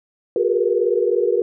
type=tone cluster; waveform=sine; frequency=364.8 / 408.2 / 465.2 / 484.6 Hz; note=F#4 / G#4 / A#4 / B4; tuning=-24 / -30 / -4 / -33 cents; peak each=-21 dBFS; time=0.36-1.42 s; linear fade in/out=2 ms; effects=none